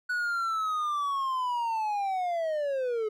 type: linear sweep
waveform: triangle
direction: down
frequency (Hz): 1480 to 421.1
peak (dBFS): -25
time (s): 0.09-3.09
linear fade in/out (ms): 10
effects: none